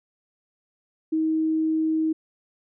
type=tone; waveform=sine; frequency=317 Hz; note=D#4; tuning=32 cents sharp; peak=-20 dBFS; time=1.12-2.13 s; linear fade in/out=10 ms; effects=none